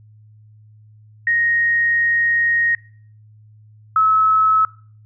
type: tone pair in turn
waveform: sine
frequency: 1869 / 1294.2 Hz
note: A#6 / E6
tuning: +4 / -32 cents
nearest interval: tritone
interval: 636 cents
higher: first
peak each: -14 / -11 dBFS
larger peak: second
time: 1.27-2.75 / 3.96-4.65 s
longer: first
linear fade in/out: 2 ms
effects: noise-tail reverb RT60 0.5 s tail -22 dB re dry + added 107 Hz sine -44 dBFS peak until 5.05 s